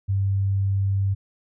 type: tone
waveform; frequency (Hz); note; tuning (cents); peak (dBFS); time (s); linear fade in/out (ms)
sine; 98; G2; 0; -19; 0.08-1.15; 20
effects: none